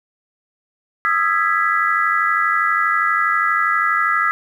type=chord; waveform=sine; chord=E major seventh; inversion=third; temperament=equal with one note detuned; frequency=1244.5 / 1336.9 / 1661.2 / 1975.5 Hz; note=D#6 / E6 / G#6 / B6; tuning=0 / +24 / 0 / 0 cents; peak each=-20 / -19 / -21 / -21 dBFS; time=1.05-4.31 s; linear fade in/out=0 ms; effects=8-bit